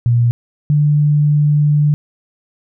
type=tone pair in turn; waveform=sine; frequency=119.3 / 148.03 Hz; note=A#2 / D3; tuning=+41 / +14 cents; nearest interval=major third; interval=373 cents; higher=second; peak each=-9 dBFS; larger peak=neither; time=0.06-0.31 / 0.7-1.94 s; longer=second; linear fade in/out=0 ms; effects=none